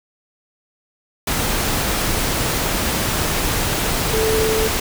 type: tone in noise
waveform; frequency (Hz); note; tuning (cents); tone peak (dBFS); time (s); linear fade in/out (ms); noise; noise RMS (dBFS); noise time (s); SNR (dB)
sine; 440; A4; 0; -17; 4.13-4.68; 5; pink; -20; 1.27-4.8; 0
effects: none